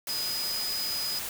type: tone in noise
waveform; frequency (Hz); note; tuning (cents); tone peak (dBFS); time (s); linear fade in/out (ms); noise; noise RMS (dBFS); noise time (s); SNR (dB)
sine; 4978; D#8; 0; -30; 0.09-1.19; 2; white; -35; 0.07-1.29; +2
effects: none